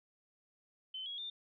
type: tone with pitch steps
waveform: sine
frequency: 3062 / 3318 / 3600 Hz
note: G7 / G#7 / A7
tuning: -41 / -2 / +39 cents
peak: -40 dBFS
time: 0.94-1.3 s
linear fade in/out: 5 ms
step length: 120 ms
effects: none